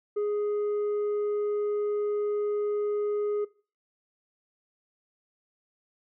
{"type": "tone with tanh clipping", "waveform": "sine", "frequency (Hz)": 415.3, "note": "G#4", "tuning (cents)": 0, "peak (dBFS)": -26, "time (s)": [0.16, 3.45], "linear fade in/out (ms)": 10, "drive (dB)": 3, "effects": ["noise-tail reverb RT60 0.4 s tail -21 dB re dry"]}